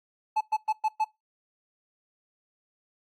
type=tone bursts; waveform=triangle; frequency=866 Hz; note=A5; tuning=28 cents flat; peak=-20 dBFS; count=5; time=0.36-1.045 s; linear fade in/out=10 ms; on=49 ms; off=110 ms; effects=noise-tail reverb RT60 0.2 s tail -22 dB re dry + AAC 48 kbps